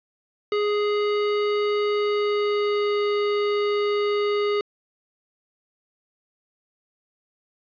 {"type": "tone with pitch glide", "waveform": "square", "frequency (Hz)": [415.3, 412.7], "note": ["G#4", "G#4"], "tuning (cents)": [0, -11], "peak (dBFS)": -21, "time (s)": [0.52, 4.61], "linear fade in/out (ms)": 2, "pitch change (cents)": -11, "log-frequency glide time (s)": [1.9, 3.03], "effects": ["resampled to 11025 Hz", "8-bit"]}